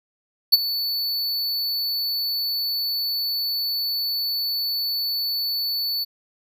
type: tone with ADSR envelope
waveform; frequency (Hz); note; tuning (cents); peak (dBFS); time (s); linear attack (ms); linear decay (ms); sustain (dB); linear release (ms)
square; 4470; C#8; +14; -8; 0.52-6.05; 16; 27; -15; 22
effects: none